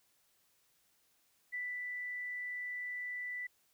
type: tone with ADSR envelope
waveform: sine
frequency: 1979 Hz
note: B6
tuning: 3 cents sharp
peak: -36 dBFS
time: 1.52-3.47 s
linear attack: 24 ms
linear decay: 240 ms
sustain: -2 dB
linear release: 7 ms
effects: white hiss -73 dBFS RMS until 3.73 s